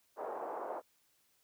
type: band-pass noise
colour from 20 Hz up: pink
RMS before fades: -41 dBFS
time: 0.16-0.82 s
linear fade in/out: 50 ms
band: 440 to 1000 Hz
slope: 24 dB/octave
effects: white hiss -73 dBFS RMS until 1.43 s